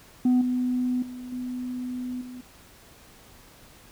sine tone with level steps, 250.2 Hz, B3, 23 cents sharp, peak -15 / -22 / -35 / -29 / -37 dBFS, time 0.25-2.41 s, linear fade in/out 5 ms, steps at 0.41 / 1.02 / 1.32 / 2.21 s, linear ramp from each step 5 ms, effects tanh soft clip ceiling -16 dBFS + pink hiss -52 dBFS RMS until 3.91 s

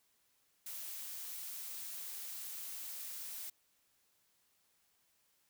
blue noise, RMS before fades -45 dBFS, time 0.66-3.5 s, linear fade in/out 5 ms, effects white hiss -75 dBFS RMS until 5.49 s

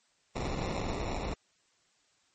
pink noise with sample-and-hold, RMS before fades -34 dBFS, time 0.35-1.34 s, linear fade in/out 10 ms, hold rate 1575 Hz, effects white hiss -70 dBFS RMS until 2.34 s + MP3 32 kbps

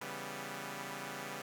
5% pulse chord, C# half-diminished seventh, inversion none, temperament equal, 138.59 / 164.81 / 196 / 246.9 Hz, C#3 / E3 / G3 / B3, 0 / 0 / 0 / 0 cents, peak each -35 / -39 / -34 / -35 dBFS, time 0.01-1.42 s, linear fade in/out 5 ms, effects none

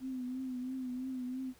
sine tone with vibrato, 255.7 Hz, C4, 40 cents flat, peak -36 dBFS, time 0-1.54 s, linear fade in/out 50 ms, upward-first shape triangle, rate 3 Hz, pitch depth 58 cents each way, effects pink hiss -63 dBFS RMS until 1.59 s

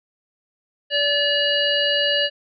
harmonic tone, 577 Hz, D5, 31 cents flat, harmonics 1 / 3 / 5 / 7 / 8, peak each -23 / -24 / -20 / -29 / -28 dBFS, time 0.9-2.3 s, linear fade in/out 50 ms, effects none

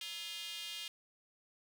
square tone with high-pass filter, 189.3 Hz, F#3, 40 cents sharp, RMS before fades -44 dBFS, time 0.01-0.88 s, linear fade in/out 2 ms, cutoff 3100 Hz, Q 3.4, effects none

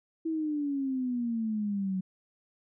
sine exponential sweep, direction down, 327.5 to 185 Hz, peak -28 dBFS, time 0.25-2.01 s, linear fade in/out 10 ms, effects none

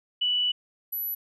sine tone pair in turn, 2960 / 11881 Hz, F#7 / F#9, 0 / +6 cents, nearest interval 2 octaves, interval 2406 cents, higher second, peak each -22 / -28 dBFS, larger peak first, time 0.21-0.52 / 0.92-1.15 s, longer first, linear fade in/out 10 ms, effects none

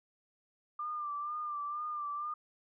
sine tone with vibrato, 1191 Hz, D6, 24 cents sharp, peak -35 dBFS, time 0.79-2.34 s, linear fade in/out 5 ms, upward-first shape sine, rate 2.1 Hz, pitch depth 43 cents each way, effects none

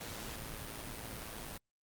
pink noise with amplitude modulation, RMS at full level -42 dBFS, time 0-1.58 s, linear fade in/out 10 ms, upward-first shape sine, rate 110 Hz, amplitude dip 50%, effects Opus 48 kbps

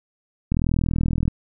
click train, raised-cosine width 5 ms, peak -9 dBFS, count 32, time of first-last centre 0.52-1.28 s, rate 40.8 Hz, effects none

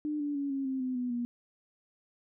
sine tone with pitch steps, 300 / 290.6 / 281.5 / 272.7 / 264.2 / 255.9 / 247.9 / 240.2 Hz, D4 / D4 / C#4 / C#4 / C4 / C4 / B3 / B3, +37 / -18 / +27 / -28 / +17 / -38 / +7 / -48 cents, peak -30 dBFS, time 0.05-1.25 s, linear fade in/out 0 ms, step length 150 ms, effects none

